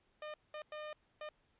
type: tone bursts at uneven times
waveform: sawtooth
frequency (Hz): 607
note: D#5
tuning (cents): -43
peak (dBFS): -39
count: 4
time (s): 0.22-0.34 / 0.54-0.62 / 0.72-0.93 / 1.21-1.29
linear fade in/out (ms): 2
effects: pink hiss -75 dBFS RMS until 1.59 s + resampled to 8000 Hz